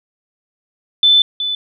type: tone pair in turn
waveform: sine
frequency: 3520 / 3498 Hz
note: A7 / A7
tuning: 0 / -11 cents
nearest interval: unison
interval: 11 cents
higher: first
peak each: -7 / -17 dBFS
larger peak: first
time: 1.03-1.22 / 1.4-1.55 s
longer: first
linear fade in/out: 2 ms
effects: none